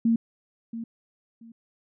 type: tone with echo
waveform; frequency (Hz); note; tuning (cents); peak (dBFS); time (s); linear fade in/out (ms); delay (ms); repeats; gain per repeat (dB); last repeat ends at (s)
sine; 229.1; A#3; -30; -18; 0.05-0.16; 5; 680; 2; -13; 1.52
effects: none